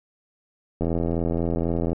click train, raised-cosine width 2 ms, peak -12 dBFS, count 95, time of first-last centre 0.81-1.93 s, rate 83.9 Hz, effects none

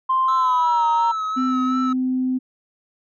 sine tone with pitch glide, 1046 to 931.9 Hz, C6 to A#5, -1 to -1 cents, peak -15 dBFS, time 0.09-1.12 s, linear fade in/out 10 ms, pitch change -200 cents, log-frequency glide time 0.34-0.84 s
triangle tone with vibrato, 1300 Hz, E6, 24 cents flat, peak -20 dBFS, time 0.28-1.93 s, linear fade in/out 5 ms, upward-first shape sine, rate 2.8 Hz, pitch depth 34 cents each way
sine tone, 256.7 Hz, C4, 33 cents flat, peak -18 dBFS, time 1.36-2.39 s, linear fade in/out 20 ms
effects tanh soft clip ceiling -10 dBFS + resampled to 16000 Hz

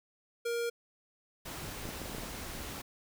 square tone, 470 Hz, A#4, 14 cents sharp, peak -32 dBFS, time 0.45-0.7 s, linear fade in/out 10 ms
pink noise, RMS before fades -42 dBFS, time 1.45-2.82 s, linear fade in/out 10 ms
clicks, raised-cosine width 2 ms, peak -30 dBFS, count 8, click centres 1.854 / 1.89 / 2.017 / 2.059 / 2.098 / 2.149 / 2.183 / 2.235 s
effects none

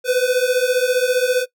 square beating tone pair, 494.3 / 509.3 Hz, B4 / C5, +1 / -47 cents, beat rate 15 Hz, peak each -19 dBFS, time 0.04-1.46 s, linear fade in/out 50 ms, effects noise-tail reverb RT60 0.1 s tail -18 dB re dry

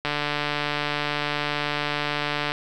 click train, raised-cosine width 0.3 ms, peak -9 dBFS, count 364, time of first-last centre 0.05-2.519 s, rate 147 Hz, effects none

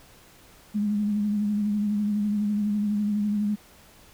sine tone with vibrato, 207.7 Hz, G#3, in tune, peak -22 dBFS, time 0.74-3.56 s, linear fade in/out 20 ms, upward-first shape sine, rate 12 Hz, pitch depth 35 cents each way, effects pink hiss -53 dBFS RMS until 4.13 s

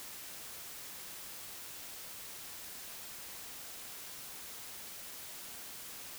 silence, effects white hiss -47 dBFS RMS until 6.18 s

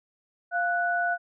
sine tone pair together, 698.5 / 1480 Hz, F5 / F#6, 0 / 0 cents, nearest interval octave + minor second, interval 1300 cents, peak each -26 / -26 dBFS, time 0.51-1.18 s, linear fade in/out 50 ms, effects none

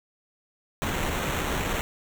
pink noise with sample-and-hold, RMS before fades -28 dBFS, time 0.82-1.81 s, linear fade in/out 0 ms, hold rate 4900 Hz, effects none

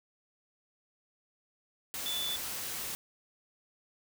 sine tone in noise, 3481 Hz, A7, 19 cents flat, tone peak -33 dBFS, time 2.06-2.36 s, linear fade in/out 0 ms, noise white, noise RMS -38 dBFS, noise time 1.94-2.95 s, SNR +2 dB, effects none

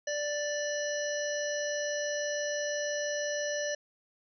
harmonic tone, 587.3 Hz, D5, in tune, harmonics 1 / 3 / 5 / 7 / 9 / 10, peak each -32 / -37 / -45 / -47 / -45 / -39 dBFS, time 0.07-3.75 s, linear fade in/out 5 ms, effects none

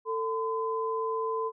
sine tone pair together, 446.2 / 1018 Hz, A4 / C6, +24 / -48 cents, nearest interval octave + major second, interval 1428 cents, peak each -30 / -31 dBFS, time 0.05-1.52 s, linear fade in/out 50 ms, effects none

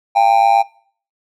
triangle tone with amplitude modulation, 795 Hz, G5, 24 cents sharp, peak -3 dBFS, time 0.15-0.63 s, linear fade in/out 20 ms, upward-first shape sine, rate 108 Hz, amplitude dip 85%, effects noise-tail reverb RT60 0.5 s tail -21 dB re dry

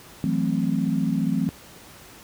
sine chord, F# half-diminished seventh, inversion third, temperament equal, 164.81 / 185 / 220 / 261.6 Hz, E3 / F#3 / A3 / C4, 0 / 0 / 0 / 0 cents, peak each -26 dBFS, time 0.24-1.49 s, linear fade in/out 0 ms, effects pink hiss -46 dBFS RMS until 2.23 s + high-pass 60 Hz 12 dB/octave

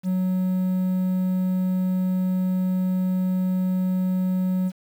triangle tone with quantisation, 185 Hz, F#3, in tune, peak -18 dBFS, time 0.03-4.72 s, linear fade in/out 50 ms, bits 8, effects none

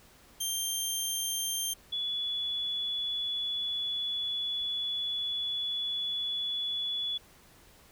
15% pulse / sine tone pair in turn, 3167 / 3418 Hz, G7 / G#7, +17 / +49 cents, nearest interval minor second, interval 132 cents, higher second, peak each -23 / -30 dBFS, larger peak first, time 0.4-1.74 / 1.92-7.18 s, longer second, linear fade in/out 10 ms, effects pink hiss -58 dBFS RMS until 7.91 s

